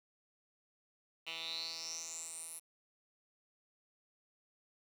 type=tone with band-pass filter sweep; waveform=10% pulse; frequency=164 Hz; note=E3; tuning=9 cents flat; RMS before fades=-44 dBFS; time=1.26-2.6 s; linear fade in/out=20 ms; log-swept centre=3000 to 11000 Hz; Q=7.9; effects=10-bit